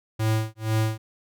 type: tone with tremolo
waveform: square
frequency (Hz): 110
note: A2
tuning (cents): 0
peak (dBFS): -20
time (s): 0.19-0.98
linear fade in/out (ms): 10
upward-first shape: sine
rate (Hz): 2.1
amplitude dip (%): 100
effects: none